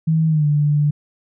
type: tone with pitch glide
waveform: sine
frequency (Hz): 160 to 147.57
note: D#3 to D3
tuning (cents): +49 to +9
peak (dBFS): -13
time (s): 0.07-0.91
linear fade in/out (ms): 10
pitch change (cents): -140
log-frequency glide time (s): 0.28-0.46
effects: none